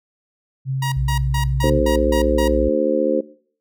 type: tone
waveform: sine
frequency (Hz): 133.3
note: C3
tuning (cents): +33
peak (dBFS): -19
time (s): 0.65-1.82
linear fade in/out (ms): 50
type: tone bursts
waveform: sawtooth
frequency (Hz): 951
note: A#5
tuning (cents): +34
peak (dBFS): -19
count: 7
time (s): 0.82-2.48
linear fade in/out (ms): 5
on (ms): 100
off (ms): 160
type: tone with vibrato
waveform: sine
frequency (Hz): 60.8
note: B1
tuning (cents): -26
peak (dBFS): -20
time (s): 0.96-2.69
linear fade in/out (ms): 10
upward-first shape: triangle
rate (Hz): 18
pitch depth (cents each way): 32
type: harmonic tone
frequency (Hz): 75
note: D2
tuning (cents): +37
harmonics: 3 / 4 / 5 / 6 / 7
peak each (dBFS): -24 / -21 / -23 / -24 / -19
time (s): 1.63-3.21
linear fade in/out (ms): 10
effects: noise-tail reverb RT60 0.5 s tail -20 dB re dry